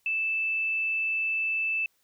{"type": "tone", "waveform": "sine", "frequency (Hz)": 2637, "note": "E7", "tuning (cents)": 0, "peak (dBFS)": -25, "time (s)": [0.06, 1.86], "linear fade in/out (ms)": 2, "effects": ["white hiss -70 dBFS RMS until 2.03 s"]}